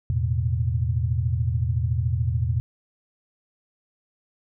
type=chord; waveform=sine; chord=E suspended fourth; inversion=none; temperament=just; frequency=82.41 / 109.88 / 123.61 Hz; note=E2 / A2 / B2; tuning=0 / -2 / +2 cents; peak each=-25 dBFS; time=0.1-2.6 s; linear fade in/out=0 ms; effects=none